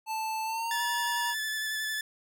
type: tone with pitch glide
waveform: square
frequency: 880 to 948.6 Hz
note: A5 to A#5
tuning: 0 to +30 cents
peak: -31 dBFS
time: 0.06-1.35 s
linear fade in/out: 50 ms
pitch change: +130 cents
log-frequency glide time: 0.44-0.82 s
type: tone with vibrato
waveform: sawtooth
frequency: 1739 Hz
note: A6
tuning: 21 cents flat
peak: -27 dBFS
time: 0.71-2.01 s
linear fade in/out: 2 ms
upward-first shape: square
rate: 11 Hz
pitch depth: 12 cents each way
effects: none